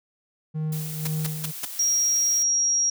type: tone with tremolo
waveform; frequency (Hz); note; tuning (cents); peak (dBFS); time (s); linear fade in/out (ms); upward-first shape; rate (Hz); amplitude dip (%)
triangle; 155.56; D#3; 0; -22; 0.54-1.52; 20; sine; 2; 60
type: noise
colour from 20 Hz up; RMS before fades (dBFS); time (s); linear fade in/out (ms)
blue; -36; 0.72-2.43; 5
type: noise bursts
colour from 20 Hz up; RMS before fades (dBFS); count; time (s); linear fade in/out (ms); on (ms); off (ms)
white; -28; 4; 1.05-1.652; 5; 23; 170
type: tone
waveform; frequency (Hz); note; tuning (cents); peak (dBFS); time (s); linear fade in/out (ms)
sine; 5650; F8; +19; -19; 1.79-2.9; 5
effects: none